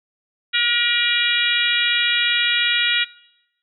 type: harmonic tone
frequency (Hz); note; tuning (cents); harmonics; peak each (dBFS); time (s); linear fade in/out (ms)
477.3; A#4; +41; 3 / 4 / 5 / 6 / 7 / 8; -23 / -23 / -23 / -23 / -23 / -23; 0.53-3.05; 20
effects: noise-tail reverb RT60 0.9 s tail -23 dB re dry